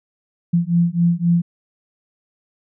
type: beating tone pair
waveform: sine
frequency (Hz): 169.6 / 173.4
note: E3 / F3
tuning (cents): +50 / -12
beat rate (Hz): 3.8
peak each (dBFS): -17 / -17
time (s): 0.53-1.42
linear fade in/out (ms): 10
effects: none